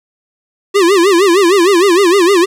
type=tone with vibrato; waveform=square; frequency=370 Hz; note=F#4; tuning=in tune; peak=-7 dBFS; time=0.74-2.46 s; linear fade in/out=20 ms; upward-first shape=sine; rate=6.5 Hz; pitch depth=180 cents each way; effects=low-pass 10000 Hz 12 dB/octave + 8-bit